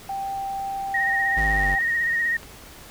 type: tone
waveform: sine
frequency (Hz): 784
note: G5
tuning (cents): 0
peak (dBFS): -26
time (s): 0.09-1.79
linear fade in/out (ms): 5
type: tone with vibrato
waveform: sine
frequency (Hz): 1864.7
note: A#6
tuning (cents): 0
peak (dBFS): -20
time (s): 0.94-2.37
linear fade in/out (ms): 5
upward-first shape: sine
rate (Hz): 16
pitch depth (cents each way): 31
type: exponential sweep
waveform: square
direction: down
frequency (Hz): 56.5 to 46.25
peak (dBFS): -25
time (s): 1.36-1.76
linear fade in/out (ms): 20
type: clicks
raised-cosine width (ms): 0.3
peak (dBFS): -26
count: 4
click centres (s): 1.391 / 1.807 / 2.041 / 2.431
effects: pink hiss -44 dBFS RMS until 2.9 s